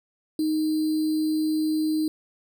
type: tone with sample-and-hold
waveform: sine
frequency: 311.1 Hz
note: D#4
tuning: in tune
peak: -21 dBFS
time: 0.39-2.08 s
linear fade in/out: 2 ms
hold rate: 4410 Hz
effects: none